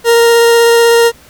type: tone with vibrato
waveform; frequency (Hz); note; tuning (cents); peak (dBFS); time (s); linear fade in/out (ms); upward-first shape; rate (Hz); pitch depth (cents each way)
40% pulse; 466.2; A#4; 0; -4; 0.04-1.12; 50; sine; 16; 8
effects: pink hiss -41 dBFS RMS until 1.29 s